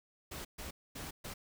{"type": "noise bursts at uneven times", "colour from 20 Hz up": "pink", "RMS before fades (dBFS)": -44, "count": 4, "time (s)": [[0.31, 0.45], [0.58, 0.71], [0.95, 1.11], [1.24, 1.34]], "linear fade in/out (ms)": 10, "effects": []}